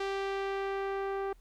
sawtooth tone with low-pass filter sweep, 392 Hz, G4, in tune, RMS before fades -34 dBFS, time 0-1.33 s, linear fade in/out 5 ms, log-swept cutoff 4300 to 1300 Hz, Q 0.82, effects added 40 Hz sine -55 dBFS peak until 1.4 s + pink hiss -70 dBFS RMS until 1.4 s

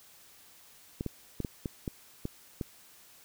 clicks, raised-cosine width 3 ms, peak -20 dBFS, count 8, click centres 1.009 / 1.063 / 1.403 / 1.448 / 1.658 / 1.878 / 2.254 / 2.612 s, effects white hiss -57 dBFS RMS until 3.24 s

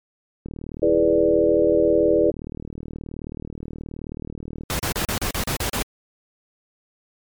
click train, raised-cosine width 3 ms, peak -20 dBFS, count 163, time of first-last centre 0.46-4.635 s, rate 38.8 Hz
sine chord, E dominant seventh, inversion none, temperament equal, 329.6 / 415.3 / 493.9 / 587.3 Hz, E4 / G#4 / B4 / D5, 0 / 0 / 0 / 0 cents, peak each -20 dBFS, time 0.82-2.31 s, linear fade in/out 10 ms
pink noise bursts, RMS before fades -24 dBFS, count 9, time 4.7-5.824 s, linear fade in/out 0 ms, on 92 ms, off 37 ms
effects MP3 96 kbps

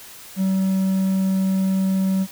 triangle tone, 190.7 Hz, G3, 47 cents flat, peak -15 dBFS, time 0.36-2.27 s, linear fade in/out 50 ms, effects white hiss -41 dBFS RMS until 2.31 s

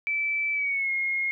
sine tone with pitch glide, 2318 to 2150 Hz, D7 to C7, -23 to +47 cents, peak -24 dBFS, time 0.07-1.31 s, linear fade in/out 0 ms, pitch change -130 cents, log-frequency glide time 0.53-0.91 s, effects none

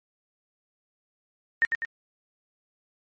sine tone with echo, 1838 Hz, A#6, 25 cents flat, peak -17 dBFS, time 1.62-1.65 s, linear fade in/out 0 ms, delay 100 ms, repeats 2, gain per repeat -5 dB, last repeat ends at 1.85 s, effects MP3 32 kbps

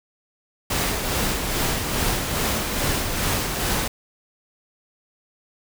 pink noise with tremolo, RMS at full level -22 dBFS, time 0.7-3.88 s, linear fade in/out 5 ms, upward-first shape sine, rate 2.4 Hz, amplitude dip 40%, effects none

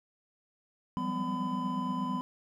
triangle tone cluster, 173.9 / 189.9 / 198.5 / 251.8 / 1008 Hz, F3 / F#3 / G3 / B3 / B5, -7 / +45 / +22 / +34 / +35 cents, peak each -37 / -38 / -36 / -33 / -33 dBFS, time 0.97-2.21 s, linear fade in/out 0 ms, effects none

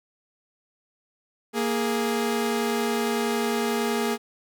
sawtooth tone pair together, 233.1 / 415.3 Hz, A#3 / G#4, 0 / 0 cents, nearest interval minor seventh, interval 1000 cents, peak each -22 dBFS, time 1.53-4.18 s, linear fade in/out 50 ms, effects none

